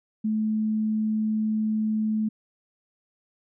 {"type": "tone", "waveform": "sine", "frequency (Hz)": 216.6, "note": "A3", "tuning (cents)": -27, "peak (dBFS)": -22, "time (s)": [0.24, 2.29], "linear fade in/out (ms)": 10, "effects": []}